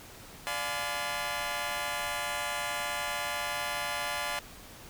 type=chord; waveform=15% pulse; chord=D diminished seventh; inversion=none; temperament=just; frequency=587.3 / 704.8 / 845.8 / 1014.9 Hz; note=D5 / F5 / Ab5 / Cb6; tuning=0 / +16 / +31 / +47 cents; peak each=-31 dBFS; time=0.47-4.39 s; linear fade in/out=0 ms; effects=pink hiss -49 dBFS RMS until 4.89 s